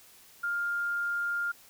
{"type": "tone", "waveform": "sine", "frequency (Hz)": 1404, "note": "F6", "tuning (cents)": 9, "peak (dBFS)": -28, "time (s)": [0.43, 1.52], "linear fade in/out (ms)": 10, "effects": ["white hiss -56 dBFS RMS until 1.69 s"]}